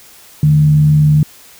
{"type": "tone with frequency modulation", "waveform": "sine", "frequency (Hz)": 150.5, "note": "D3", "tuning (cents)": 43, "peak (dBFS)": -6, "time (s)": [0.43, 1.23], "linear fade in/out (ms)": 2, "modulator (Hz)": 67.7, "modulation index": 0.23, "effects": ["white hiss -41 dBFS RMS until 1.59 s"]}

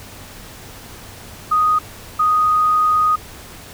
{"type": "tone pair in turn", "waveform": "sine", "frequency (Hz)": [1244, 1244], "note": ["D#6", "D#6"], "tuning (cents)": [-1, -1], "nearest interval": "unison", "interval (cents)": 0, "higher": "neither", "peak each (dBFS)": [-12, -12], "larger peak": "neither", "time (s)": [[1.51, 1.79], [2.19, 3.16]], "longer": "second", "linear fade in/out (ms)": 10, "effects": ["added 96 Hz sine -45 dBFS peak until 3.73 s", "pink hiss -38 dBFS RMS until 3.73 s"]}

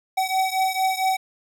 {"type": "beating tone pair", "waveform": "square", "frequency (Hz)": [757, 761.4], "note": ["F#5", "F#5"], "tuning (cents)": [39, 49], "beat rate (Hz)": 4.4, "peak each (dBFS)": [-23, -25], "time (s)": [0.17, 1.17], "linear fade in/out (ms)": 10, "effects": []}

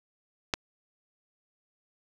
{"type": "clicks", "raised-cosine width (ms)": 0.2, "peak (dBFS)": [-8, -23], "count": 2, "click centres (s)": [0.538, 0.541], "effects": ["8-bit"]}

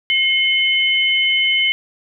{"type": "tone pair together", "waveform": "sine", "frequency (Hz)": [2150, 3036], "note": ["C7", "F#7"], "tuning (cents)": [47, 44], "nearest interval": "tritone", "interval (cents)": 597, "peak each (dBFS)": -16, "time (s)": [0.1, 1.72], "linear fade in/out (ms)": 0, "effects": []}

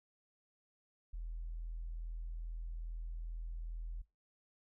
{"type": "tone", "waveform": "sine", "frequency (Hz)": 41.2, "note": "E1", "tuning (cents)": 0, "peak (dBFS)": -39, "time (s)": [1.13, 4.02], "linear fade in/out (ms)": 10, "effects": ["noise-tail reverb RT60 0.2 s tail -19 dB re dry", "tanh soft clip ceiling -35 dBFS"]}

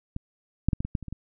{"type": "clicks", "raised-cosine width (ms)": 5, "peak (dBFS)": [-19, -9, -11, -16, -20, -13, -26, -25, -22], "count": 9, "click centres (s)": [0.164, 0.686, 0.732, 0.805, 0.85, 0.952, 1.027, 1.083, 1.126], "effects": []}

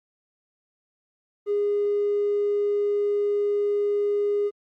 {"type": "tone", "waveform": "triangle", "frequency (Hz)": 410.1, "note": "G#4", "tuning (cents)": -22, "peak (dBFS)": -17, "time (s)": [1.46, 4.51], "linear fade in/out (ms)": 50, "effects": ["tanh soft clip ceiling -18 dBFS", "Opus 24 kbps"]}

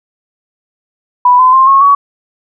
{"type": "tone with pitch steps", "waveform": "sine", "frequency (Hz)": [987.8, 1020.9, 1055, 1090.3, 1126.8], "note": ["B5", "C6", "C6", "C#6", "C#6"], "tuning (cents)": [0, -43, 14, -29, 28], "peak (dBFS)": -3, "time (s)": [1.25, 1.95], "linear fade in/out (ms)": 5, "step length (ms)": 140, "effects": []}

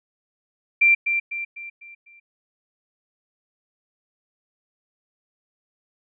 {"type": "tone with echo", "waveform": "sine", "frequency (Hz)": 2362, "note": "D7", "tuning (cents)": 9, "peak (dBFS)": -12, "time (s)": [0.81, 0.95], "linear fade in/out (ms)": 10, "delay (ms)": 250, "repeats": 5, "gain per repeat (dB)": -7, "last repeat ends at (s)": 2.2, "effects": []}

